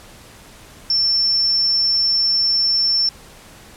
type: tone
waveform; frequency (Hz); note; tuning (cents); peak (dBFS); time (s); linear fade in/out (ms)
sine; 5390; E8; +38; -14; 0.9-3.09; 2
effects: pink hiss -43 dBFS RMS until 3.76 s + low-pass 12000 Hz 12 dB/octave